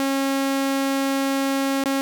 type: tone with dropouts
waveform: sawtooth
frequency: 272.5 Hz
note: C#4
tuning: 29 cents flat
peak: -16 dBFS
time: 0-2.01 s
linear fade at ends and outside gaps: 0 ms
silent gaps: 1.838-1.858 s
effects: none